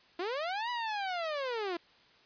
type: linear two-way sweep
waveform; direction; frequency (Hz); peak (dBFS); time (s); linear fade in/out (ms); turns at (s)
sawtooth; up then down; 329.6 to 987.8 to 329.6; -29; 0.19-1.77; 5; 0.7
effects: white hiss -62 dBFS RMS until 2.25 s + resampled to 11025 Hz